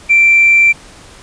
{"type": "tone with tanh clipping", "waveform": "triangle", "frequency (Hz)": 2349, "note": "D7", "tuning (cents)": 0, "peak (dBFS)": -5, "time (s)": [0.09, 0.73], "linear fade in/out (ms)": 20, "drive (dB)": 4, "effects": ["pink hiss -38 dBFS RMS until 1.22 s", "resampled to 22050 Hz"]}